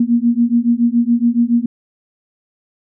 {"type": "beating tone pair", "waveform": "sine", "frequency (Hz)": [233.1, 240.2], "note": ["A#3", "B3"], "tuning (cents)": [0, -48], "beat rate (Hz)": 7.1, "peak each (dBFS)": -14, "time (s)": [0, 1.66], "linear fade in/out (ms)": 5, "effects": []}